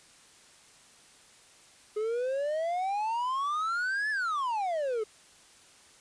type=exponential two-way sweep; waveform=triangle; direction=up then down; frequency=417.8 to 1761 to 417.8 Hz; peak=-26 dBFS; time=1.96-5.04 s; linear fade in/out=10 ms; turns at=4.1 s; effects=white hiss -57 dBFS RMS until 6 s + resampled to 22050 Hz